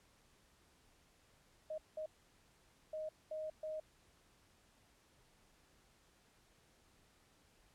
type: tone bursts at uneven times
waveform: sine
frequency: 623 Hz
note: D#5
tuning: 2 cents sharp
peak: -40 dBFS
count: 5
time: 1.7-1.78 / 1.97-2.06 / 2.93-3.09 / 3.31-3.5 / 3.63-3.8 s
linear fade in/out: 5 ms
effects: pink hiss -70 dBFS RMS until 7.74 s + low-pass 11000 Hz 12 dB/octave